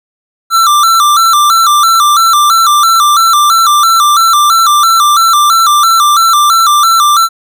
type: tone with vibrato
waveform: square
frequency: 1260 Hz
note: D#6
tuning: 21 cents sharp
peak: -5 dBFS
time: 0.5-7.29 s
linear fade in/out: 50 ms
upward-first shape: square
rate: 3 Hz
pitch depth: 110 cents each way
effects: none